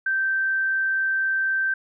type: tone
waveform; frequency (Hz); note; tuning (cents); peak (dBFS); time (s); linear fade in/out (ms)
sine; 1559; G6; -10; -20; 0.06-1.74; 5
effects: none